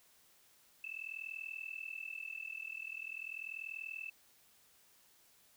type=tone with amplitude modulation; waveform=sine; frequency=2637 Hz; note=E7; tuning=in tune; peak=-38 dBFS; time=0.84-4.1 s; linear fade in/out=2 ms; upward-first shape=sine; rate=40.4 Hz; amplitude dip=90%; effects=white hiss -67 dBFS RMS until 5.56 s